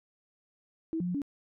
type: tone with pitch steps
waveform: sine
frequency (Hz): 324.5 / 177.4 / 178.6 / 283.6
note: E4 / F3 / F3 / C#4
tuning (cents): -27 / +27 / +39 / +40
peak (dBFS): -29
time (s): 0.93-1.218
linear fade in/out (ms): 0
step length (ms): 72
effects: none